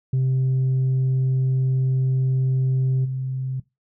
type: tone with level steps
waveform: sine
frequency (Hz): 130.81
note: C3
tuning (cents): 0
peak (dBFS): -15 / -23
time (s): 0.13-3.6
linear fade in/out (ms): 5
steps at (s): 3.04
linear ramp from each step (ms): 20
effects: noise-tail reverb RT60 0.2 s tail -20 dB re dry + tanh soft clip ceiling -16 dBFS